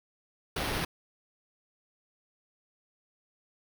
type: noise with sample-and-hold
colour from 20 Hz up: pink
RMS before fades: -32 dBFS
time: 0.56-0.85 s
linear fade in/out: 5 ms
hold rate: 7350 Hz
effects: none